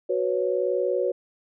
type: chord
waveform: sine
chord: F# suspended fourth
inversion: none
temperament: equal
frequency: 370 / 493.9 / 554.4 Hz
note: F#4 / B4 / C#5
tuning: 0 / 0 / 0 cents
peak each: -26 dBFS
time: 0.09-1.12 s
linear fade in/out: 10 ms
effects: none